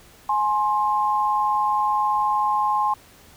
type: tone pair together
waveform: sine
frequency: 839 / 1057.7 Hz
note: G#5 / C6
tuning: +17 / +18 cents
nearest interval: major third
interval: 401 cents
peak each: -21 dBFS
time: 0.29-2.94 s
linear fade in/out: 5 ms
effects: pink hiss -50 dBFS RMS until 3.36 s